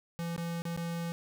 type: tone with dropouts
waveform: square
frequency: 169 Hz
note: E3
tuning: 43 cents sharp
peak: -34 dBFS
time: 0.19-1.12 s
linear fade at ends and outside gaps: 0 ms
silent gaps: 0.363-0.379 / 0.62-0.653 / 0.764-0.775 s
effects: none